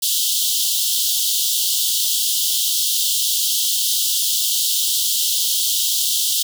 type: high-pass noise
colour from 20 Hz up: pink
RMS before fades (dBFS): -19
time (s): 0.02-6.43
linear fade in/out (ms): 10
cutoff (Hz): 3000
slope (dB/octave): 96
effects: none